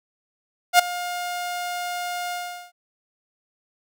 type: tone with ADSR envelope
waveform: sawtooth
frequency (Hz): 710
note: F5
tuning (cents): +28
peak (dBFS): -5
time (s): 0.73-2.72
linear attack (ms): 61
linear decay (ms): 8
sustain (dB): -18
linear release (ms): 400
effects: none